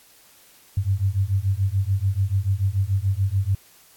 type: beating tone pair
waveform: sine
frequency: 94.1 / 101 Hz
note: F#2 / G#2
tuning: +30 / -48 cents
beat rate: 6.9 Hz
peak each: -22 dBFS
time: 0.77-3.55 s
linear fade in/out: 5 ms
effects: white hiss -53 dBFS RMS until 3.96 s + AAC 64 kbps